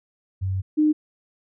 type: tone pair in turn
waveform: sine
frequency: 95 / 304.8 Hz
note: F#2 / D#4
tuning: +46 / -36 cents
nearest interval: octave + minor sixth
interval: 2018 cents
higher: second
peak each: -22 / -15 dBFS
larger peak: second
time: 0.41-0.62 / 0.77-0.93 s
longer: first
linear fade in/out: 20 ms
effects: none